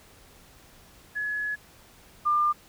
sine tone pair in turn, 1695 / 1198.5 Hz, G#6 / D6, +35 / +35 cents, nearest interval tritone, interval 600 cents, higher first, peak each -27 / -20 dBFS, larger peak second, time 1.15-1.56 / 2.25-2.53 s, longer first, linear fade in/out 20 ms, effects pink hiss -54 dBFS RMS until 2.68 s

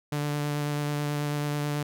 sawtooth tone with vibrato, 146.83 Hz, D3, in tune, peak -23 dBFS, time 0.12-1.83 s, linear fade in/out 5 ms, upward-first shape sine, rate 9.2 Hz, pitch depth 12 cents each way, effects none

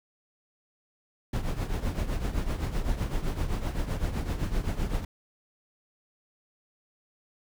brown noise with tremolo, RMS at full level -26 dBFS, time 1.33-5.05 s, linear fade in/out 5 ms, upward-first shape triangle, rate 7.8 Hz, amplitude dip 75%, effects none

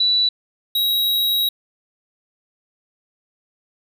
sine / square tone pair in turn, 3951 / 3836 Hz, B7 / A#7, 0 / +49 cents, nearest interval minor second, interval 51 cents, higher first, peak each -14 / -17 dBFS, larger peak first, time 0-0.29 / 0.75-1.49 s, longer second, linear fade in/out 5 ms, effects none

